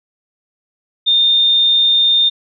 sine tone, 3631 Hz, A#7, 46 cents flat, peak -9 dBFS, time 1.06-2.3 s, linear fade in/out 20 ms, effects none

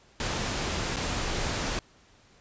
pink noise with dropouts, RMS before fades -30 dBFS, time 0.2-1.79 s, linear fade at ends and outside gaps 1 ms, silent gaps 0.961-0.967 s, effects pink hiss -59 dBFS RMS until 2.4 s + resampled to 16000 Hz

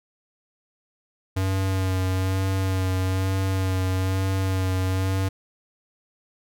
square tone with vibrato, 94.5 Hz, F#2, 37 cents sharp, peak -22 dBFS, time 1.36-5.29 s, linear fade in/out 10 ms, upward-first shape sine, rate 1.1 Hz, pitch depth 22 cents each way, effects none

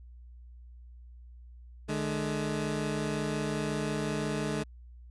20% pulse tone pair together, 149.6 / 211.6 Hz, D3 / G#3, +32 / +33 cents, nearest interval tritone, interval 601 cents, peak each -28 dBFS, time 1.88-4.64 s, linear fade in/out 20 ms, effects added 60 Hz sine -47 dBFS peak until 5.1 s + resampled to 24000 Hz

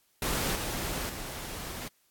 pink noise with level steps, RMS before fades -30 / -34 / -39 dBFS, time 0.22-1.88 s, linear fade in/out 2 ms, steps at 0.55 / 1.09 s, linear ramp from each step 5 ms, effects white hiss -69 dBFS RMS until 2.1 s + AAC 64 kbps

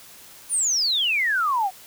sine exponential sweep, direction down, 10000 to 723 Hz, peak -19 dBFS, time 0.49-1.71 s, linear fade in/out 50 ms, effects white hiss -46 dBFS RMS until 1.86 s

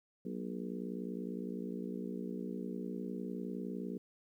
harmonic tone with a mistuned harmonic, 59.7 Hz, A#1, 42 cents sharp, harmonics 3 / 4 / 5 / 6 / 7 / 8, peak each -42 / -43 / -46 / -49 / -46 / -51 dBFS, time 0.25-3.98 s, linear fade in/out 5 ms, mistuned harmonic 3, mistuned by +83 cents, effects 12-bit

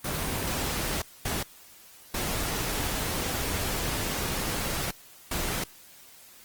pink noise bursts at uneven times, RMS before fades -30 dBFS, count 4, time 0.04-1.02 / 1.25-1.43 / 2.14-4.91 / 5.31-5.64 s, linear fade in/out 5 ms, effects white hiss -52 dBFS RMS until 6.44 s + Opus 24 kbps

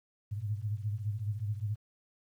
sine tone cluster, 102.2 / 107.3 / 116.4 Hz, G#2 / A2 / A#2, -27 / -43 / -2 cents, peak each -34 / -38 / -40 dBFS, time 0.31-1.76 s, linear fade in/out 20 ms, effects 11-bit

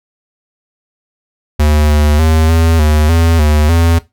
square tone with pitch steps, 75.3 / 74.7 / 79.5 / 82 / 76.1 / 82.9 / 75.4 / 83.6 Hz, D2 / D2 / D#2 / E2 / D#2 / E2 / D2 / E2, +44 / +30 / +38 / -9 / -38 / +10 / +46 / +25 cents, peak -8 dBFS, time 1.59-3.99 s, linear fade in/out 10 ms, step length 300 ms, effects noise-tail reverb RT60 0.2 s tail -17 dB re dry

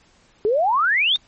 sine exponential sweep, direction up, 401.4 to 3724 Hz, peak -15 dBFS, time 0.45-1.16 s, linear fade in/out 0 ms, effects pink hiss -56 dBFS RMS until 1.27 s + MP3 32 kbps

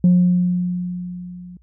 sine tone with level ramp, 178.7 Hz, F3, 40 cents sharp, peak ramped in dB -7 to -35 dBFS, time 0.04-1.57 s, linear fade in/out 2 ms, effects tanh soft clip ceiling -7 dBFS + added 60 Hz sine -50 dBFS peak until 1.62 s

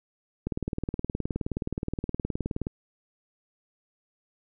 click train, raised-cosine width 3 ms, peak -16 dBFS, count 43, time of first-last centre 0.47-2.669 s, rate 19.1 Hz, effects none

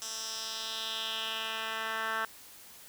10% pulse tone with band-pass filter sweep, 222.3 Hz, A3, 18 cents sharp, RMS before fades -36 dBFS, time 0.02-2.25 s, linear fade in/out 0 ms, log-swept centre 6400 to 1600 Hz, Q 2.6, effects white hiss -52 dBFS RMS until 2.88 s

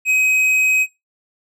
sine tone with tanh clipping, 2529 Hz, D#7, 28 cents sharp, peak -13 dBFS, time 0.05-0.87 s, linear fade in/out 50 ms, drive 8 dB, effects noise-tail reverb RT60 0.2 s tail -19 dB re dry

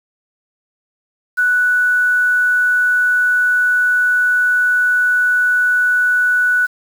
sine tone with quantisation, 1480 Hz, F#6, in tune, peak -11 dBFS, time 1.37-6.67 s, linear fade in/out 20 ms, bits 6, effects none

